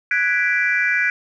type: chord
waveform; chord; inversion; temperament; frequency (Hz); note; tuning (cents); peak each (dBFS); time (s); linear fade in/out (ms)
sine; G# half-diminished seventh; third; equal; 1480 / 1661.2 / 1975.5 / 2349; F#6 / G#6 / B6 / D7; 0 / 0 / 0 / 0; -21; 0.11-1.1; 2
effects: tanh soft clip ceiling -7 dBFS